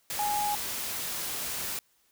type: tone in noise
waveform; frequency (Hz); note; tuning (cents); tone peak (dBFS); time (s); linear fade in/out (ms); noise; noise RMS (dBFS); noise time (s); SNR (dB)
sine; 830.6; G#5; 0; -27; 0.19-0.55; 2; white; -34; 0.1-1.79; +4
effects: white hiss -68 dBFS RMS until 2.11 s